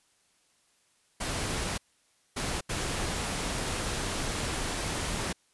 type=noise bursts at uneven times; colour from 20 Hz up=pink; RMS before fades=-32 dBFS; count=3; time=1.2-1.78 / 2.36-2.61 / 2.69-5.33 s; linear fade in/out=10 ms; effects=white hiss -68 dBFS RMS until 5.53 s + resampled to 24000 Hz